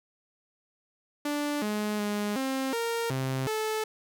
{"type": "tone with pitch steps", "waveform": "sawtooth", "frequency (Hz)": [292.8, 210.5, 207.2, 265.9, 463.4, 132.1, 434.9], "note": ["D4", "G#3", "G#3", "C4", "A#4", "C3", "A4"], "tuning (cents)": [-5, 24, -4, 28, -10, 17, -20], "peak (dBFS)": -24, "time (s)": [1.25, 3.84], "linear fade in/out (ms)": 5, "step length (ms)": 370, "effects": []}